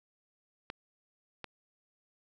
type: clicks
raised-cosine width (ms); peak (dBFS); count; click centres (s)
0.3; -22 / -24; 2; 0.701 / 1.443
effects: none